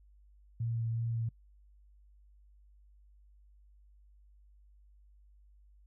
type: tone with vibrato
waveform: sine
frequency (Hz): 115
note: A#2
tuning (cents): -23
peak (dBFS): -31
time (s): 0.6-1.29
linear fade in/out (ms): 5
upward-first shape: sine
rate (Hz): 2.7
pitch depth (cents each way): 14
effects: noise-tail reverb RT60 0.1 s tail -25 dB re dry + added 50 Hz sine -58 dBFS peak until 5.86 s